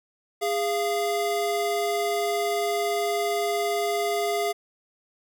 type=tone pair together; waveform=square; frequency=410.5 / 690 Hz; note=G#4 / F5; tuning=-20 / -21 cents; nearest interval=major sixth; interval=899 cents; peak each=-27 dBFS; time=0.41-4.53 s; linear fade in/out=20 ms; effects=none